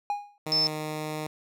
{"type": "tone with exponential decay", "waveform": "triangle", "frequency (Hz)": 820, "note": "G#5", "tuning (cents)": -22, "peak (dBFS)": -21, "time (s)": [0.1, 0.38], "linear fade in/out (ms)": 1, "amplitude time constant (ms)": 59}
{"type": "tone with pitch glide", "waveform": "10% pulse", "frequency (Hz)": [155.5, 153.98], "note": ["D#3", "D#3"], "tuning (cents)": [-1, -18], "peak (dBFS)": -23, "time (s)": [0.46, 1.27], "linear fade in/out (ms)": 5, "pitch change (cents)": -17, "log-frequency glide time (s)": [0.61, 0.72]}
{"type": "tone", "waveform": "sine", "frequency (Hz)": 5274, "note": "E8", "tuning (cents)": 0, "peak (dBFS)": -21, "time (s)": [0.52, 0.67], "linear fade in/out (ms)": 0}
{"effects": []}